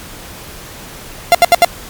45% pulse tone bursts, 693 Hz, F5, 14 cents flat, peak -3 dBFS, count 4, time 1.32-1.647 s, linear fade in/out 0 ms, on 27 ms, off 73 ms, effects pink hiss -32 dBFS RMS until 1.89 s + MP3 96 kbps

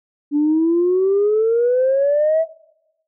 sine exponential sweep, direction up, 287.7 to 660 Hz, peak -12 dBFS, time 0.31-2.46 s, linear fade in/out 50 ms, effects noise-tail reverb RT60 1.0 s tail -24 dB re dry + tanh soft clip ceiling -9 dBFS

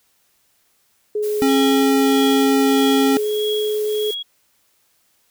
sine tone with pitch glide, 421 to 424.9 Hz, G#4 to G#4, +24 to +40 cents, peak -18 dBFS, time 1.15-4.11 s, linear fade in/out 5 ms, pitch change +16 cents, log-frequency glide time 3.01-3.55 s
blue noise, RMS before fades -35 dBFS, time 1.22-4.15 s, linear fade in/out 20 ms
square tone, 271 Hz, C#4, 39 cents flat, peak -15 dBFS, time 1.42-3.17 s, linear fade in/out 0 ms
sine tone with tremolo, 3314 Hz, G#7, 4 cents flat, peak -23 dBFS, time 1.48-4.23 s, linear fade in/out 10 ms, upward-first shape triangle, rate 1.6 Hz, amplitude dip 100%
effects white hiss -62 dBFS RMS until 5.3 s

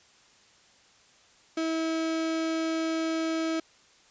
35% pulse tone, 323.5 Hz, E4, 32 cents flat, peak -25 dBFS, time 1.57-3.6 s, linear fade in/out 5 ms, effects white hiss -59 dBFS RMS until 4.1 s + resampled to 16000 Hz

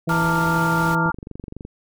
harmonic tone, 164.81 Hz, E3, in tune, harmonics 1 / 2 / 3 / 4, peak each -21 / -27 / -31 / -33 dBFS, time 0.07-1.1 s, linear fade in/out 10 ms
sine chord, Bb major seventh, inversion third, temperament equal with one note detuned, 880 / 923.8 / 1174.7 / 1396.9 Hz, A5 / Bb5 / D6 / F6, 0 / -16 / 0 / 0 cents, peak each -26 / -26 / -28 / -22 dBFS, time 0.09-1.12 s, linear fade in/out 10 ms
pink noise, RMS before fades -33 dBFS, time 0.09-0.95 s, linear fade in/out 0 ms
click train, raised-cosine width 3 ms, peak -21 dBFS, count 15, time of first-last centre 1.06-1.651 s, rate 23.7 Hz
effects none

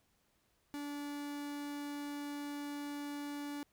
45% pulse tone, 289.2 Hz, D4, 27 cents flat, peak -40 dBFS, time 0.74-3.63 s, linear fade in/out 0 ms, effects pink hiss -75 dBFS RMS until 3.72 s

